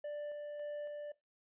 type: tone with tremolo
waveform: triangle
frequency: 589 Hz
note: D5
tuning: 5 cents sharp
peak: -37 dBFS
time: 0.04-1.12 s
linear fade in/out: 5 ms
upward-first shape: square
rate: 1.8 Hz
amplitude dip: 25%
effects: noise-tail reverb RT60 0.2 s tail -19 dB re dry + resampled to 8000 Hz